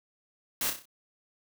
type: noise with echo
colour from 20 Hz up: white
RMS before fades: -30 dBFS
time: 0.61-0.7 s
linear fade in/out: 2 ms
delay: 31 ms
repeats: 5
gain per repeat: -6 dB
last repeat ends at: 0.855 s
effects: none